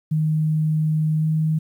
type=tone with pitch glide; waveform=sine; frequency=155.56 to 157.1 Hz; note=D#3 to D#3; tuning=0 to +17 cents; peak=-17 dBFS; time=0.11-1.59 s; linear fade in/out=10 ms; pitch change=+17 cents; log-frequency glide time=1.19-1.25 s; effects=9-bit